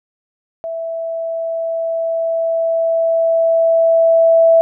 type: tone with level ramp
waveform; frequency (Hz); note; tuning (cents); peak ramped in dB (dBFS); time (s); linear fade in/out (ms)
sine; 659.3; E5; 0; -21 to -6; 0.64-4.61; 0
effects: none